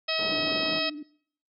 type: harmonic tone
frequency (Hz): 640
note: D#5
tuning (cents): +49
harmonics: 1 / 2 / 3 / 4 / 5 / 6 / 7 / 8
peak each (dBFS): -32 / -37 / -36 / -32 / -34 / -33 / -37 / -32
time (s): 0.08-0.9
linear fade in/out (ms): 10
type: band-pass noise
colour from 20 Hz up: pink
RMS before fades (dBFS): -38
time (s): 0.19-0.79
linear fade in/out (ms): 0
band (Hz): 200 to 650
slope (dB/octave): 12
type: tone with vibrato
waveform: sine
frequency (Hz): 297.6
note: D4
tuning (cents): +23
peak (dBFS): -35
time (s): 0.31-1.03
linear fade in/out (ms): 5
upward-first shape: square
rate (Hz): 15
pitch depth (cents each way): 38
effects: noise-tail reverb RT60 0.6 s tail -24 dB re dry